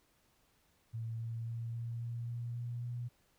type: tone with pitch steps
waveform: sine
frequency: 113.8 / 114.79 / 115.79 / 116.8 / 117.81 / 118.84 / 119.87 / 120.92 Hz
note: A#2 / A#2 / A#2 / A#2 / A#2 / A#2 / A#2 / B2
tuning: -41 / -26 / -11 / +4 / +19 / +34 / +49 / -36 cents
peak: -37 dBFS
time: 0.93-3.09 s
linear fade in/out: 20 ms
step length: 270 ms
effects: pink hiss -72 dBFS RMS until 3.38 s